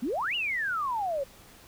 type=exponential two-way sweep; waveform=sine; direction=up then down; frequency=215.7 to 2960 to 528 Hz; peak=-27 dBFS; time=0.02-1.24 s; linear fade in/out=10 ms; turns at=0.35 s; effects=pink hiss -53 dBFS RMS until 1.67 s